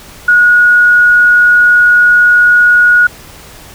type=tone; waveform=sine; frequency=1451 Hz; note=F#6; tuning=34 cents flat; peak=-3 dBFS; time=0.28-3.07 s; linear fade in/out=5 ms; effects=pink hiss -34 dBFS RMS until 3.74 s